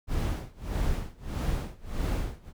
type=noise with tremolo; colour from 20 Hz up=brown; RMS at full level=-27 dBFS; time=0.07-2.53 s; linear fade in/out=50 ms; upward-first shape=sine; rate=1.6 Hz; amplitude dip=95%; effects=none